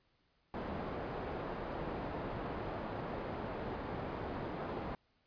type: low-pass noise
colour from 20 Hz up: white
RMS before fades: -41 dBFS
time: 0.54-4.95 s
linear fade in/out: 0 ms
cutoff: 740 Hz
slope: 12 dB/octave
effects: pink hiss -75 dBFS RMS until 5.26 s + resampled to 11025 Hz